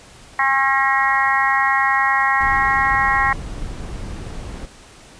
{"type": "harmonic tone", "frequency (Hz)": 270.1, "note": "C#4", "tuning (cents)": -45, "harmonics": [3, 4, 5, 6, 7, 8], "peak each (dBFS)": [-21, -19, -26, -27, -18, -26], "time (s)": [0.39, 3.33], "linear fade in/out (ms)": 2}
{"type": "noise", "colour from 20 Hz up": "brown", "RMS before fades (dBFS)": -29, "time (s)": [2.4, 4.66], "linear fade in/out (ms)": 10}
{"effects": ["pink hiss -44 dBFS RMS until 5.19 s", "resampled to 22050 Hz"]}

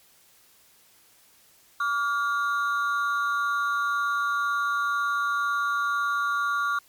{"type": "ring-modulated tone", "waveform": "triangle", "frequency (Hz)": 1280, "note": "D#6", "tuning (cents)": 49, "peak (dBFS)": -18, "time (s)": [1.8, 6.79], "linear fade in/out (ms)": 5, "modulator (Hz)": 129, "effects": ["white hiss -58 dBFS RMS until 6.88 s", "MP3 96 kbps"]}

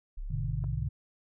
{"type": "exponential sweep", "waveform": "sine", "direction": "up", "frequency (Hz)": [32.32, 69.1], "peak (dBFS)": -34, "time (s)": [0.17, 0.89], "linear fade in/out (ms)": 10}
{"type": "chord", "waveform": "sine", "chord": "G# diminished", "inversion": "none", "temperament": "just", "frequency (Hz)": [103.83, 124.59, 149.51], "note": ["G#2", "B2", "D3"], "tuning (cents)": [0, 16, 31], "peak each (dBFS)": -35, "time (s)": [0.3, 0.89], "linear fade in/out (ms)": 10}
{"type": "clicks", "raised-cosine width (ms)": 1, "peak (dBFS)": -37, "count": 2, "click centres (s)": [0.64, 0.643]}
{"effects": []}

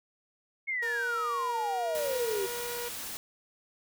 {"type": "exponential sweep", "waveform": "sine", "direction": "down", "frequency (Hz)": [2196, 374.9], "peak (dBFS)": -29, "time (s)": [0.67, 2.47], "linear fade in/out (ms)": 20}
{"type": "tone with pitch glide", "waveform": "sawtooth", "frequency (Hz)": [472.7, 479.6], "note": ["A#4", "A#4"], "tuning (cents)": [24, 49], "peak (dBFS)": -32, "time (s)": [0.82, 2.89], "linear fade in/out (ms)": 10, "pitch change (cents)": 25, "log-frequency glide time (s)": [1.58, 2.59]}
{"type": "noise", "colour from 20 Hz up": "white", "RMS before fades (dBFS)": -39, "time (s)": [1.95, 3.17], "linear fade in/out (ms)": 0}
{"effects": []}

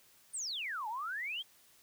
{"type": "exponential two-way sweep", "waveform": "sine", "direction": "down then up", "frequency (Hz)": [9397, 830.6, 3343], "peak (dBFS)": -36, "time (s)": [0.33, 1.43], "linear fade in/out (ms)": 20, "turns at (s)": 0.88, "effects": ["white hiss -64 dBFS RMS until 1.82 s"]}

